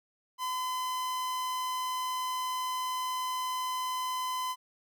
45% pulse tone, 1017 Hz, C6, 50 cents flat, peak -31 dBFS, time 0.38-4.56 s, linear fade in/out 50 ms, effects none

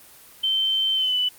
sine tone with pitch glide, 3100 to 2987 Hz, G7 to F#7, -20 to +16 cents, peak -19 dBFS, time 0.43-1.29 s, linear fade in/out 10 ms, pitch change -64 cents, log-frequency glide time 0.94-1.17 s, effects white hiss -48 dBFS RMS until 1.38 s + Opus 24 kbps

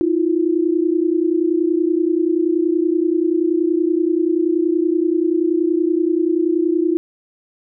sine tone pair together, 320 / 350.5 Hz, D#4 / F4, +49 / +6 cents, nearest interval major second, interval 157 cents, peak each -17 / -17 dBFS, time 0.01-6.97 s, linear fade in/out 0 ms, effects none

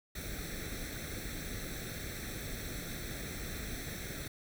pink noise with comb filter, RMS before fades -41 dBFS, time 0.15-4.28 s, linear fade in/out 5 ms, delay 0.51 ms, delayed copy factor +0.8, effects none

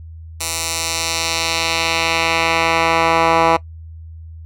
10% pulse tone with band-pass filter sweep, 164.81 Hz, E3, in tune, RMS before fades -17 dBFS, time 0.4-3.57 s, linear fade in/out 10 ms, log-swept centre 8700 to 1100 Hz, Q 1, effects noise-tail reverb RT60 0.1 s tail -20 dB re dry + added 81 Hz sine -32 dBFS peak until 4.45 s

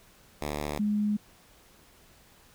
5% pulse / sine tone pair in turn, 74 / 208.8 Hz, D2 / G#3, +14 / +10 cents, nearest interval octave + tritone, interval 1796 cents, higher second, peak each -20 / -24 dBFS, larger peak first, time 0.41-0.79 / 0.79-1.17 s, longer neither, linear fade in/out 10 ms, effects pink hiss -58 dBFS RMS until 2.54 s

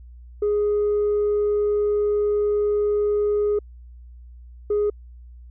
sine tone bursts at uneven times, 415.3 Hz, G#4, in tune, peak -16 dBFS, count 2, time 0.42-3.59 / 4.7-4.9 s, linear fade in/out 5 ms, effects tanh soft clip ceiling -16 dBFS + added 60 Hz sine -40 dBFS peak until 5.5 s

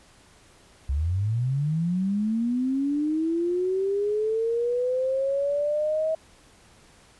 sine linear sweep, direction up, 64.5 to 642 Hz, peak -22 dBFS, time 0.89-6.15 s, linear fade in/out 5 ms, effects pink hiss -55 dBFS RMS until 7.19 s + resampled to 24000 Hz

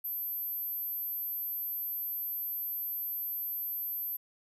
sine tone, 12290 Hz, G9, 35 cents flat, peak -33 dBFS, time 0.04-4.17 s, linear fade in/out 10 ms, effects none

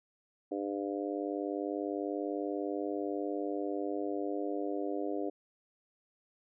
harmonic tone, 100.1 Hz, G2, 37 cents sharp, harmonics 3 / 4 / 5 / 6 / 7, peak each -36 / -38 / -40 / -42 / -43 dBFS, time 0.51-5.3 s, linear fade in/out 10 ms, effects none

